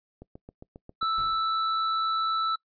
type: click train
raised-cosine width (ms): 2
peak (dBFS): -30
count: 7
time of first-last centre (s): 0.22-1.029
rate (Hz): 7.42
type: tone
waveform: square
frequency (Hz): 1318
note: E6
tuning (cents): -1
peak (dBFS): -25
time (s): 1.01-2.56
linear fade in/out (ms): 10
type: noise with exponential decay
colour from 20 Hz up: brown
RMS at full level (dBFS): -39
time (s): 1.18-1.63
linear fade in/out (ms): 0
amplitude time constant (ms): 96
effects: noise-tail reverb RT60 0.1 s tail -23 dB re dry + resampled to 11025 Hz